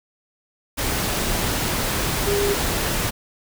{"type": "tone in noise", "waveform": "sine", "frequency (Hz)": 404.4, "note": "G#4", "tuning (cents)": -46, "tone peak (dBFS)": -19, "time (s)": [2.26, 2.55], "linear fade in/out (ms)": 20, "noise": "pink", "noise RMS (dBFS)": -23, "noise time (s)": [0.77, 3.11], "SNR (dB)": 1, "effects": []}